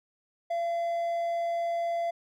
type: tone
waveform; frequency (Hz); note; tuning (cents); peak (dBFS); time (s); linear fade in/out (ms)
triangle; 681; F5; -44; -25; 0.5-2.11; 10
effects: none